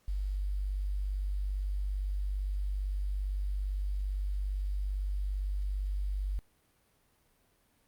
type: tone with quantisation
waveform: sine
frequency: 48.82 Hz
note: G1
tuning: 6 cents flat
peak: -30 dBFS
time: 0.08-6.39 s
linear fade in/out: 0 ms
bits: 10
effects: pink hiss -70 dBFS RMS until 7.87 s + Opus 48 kbps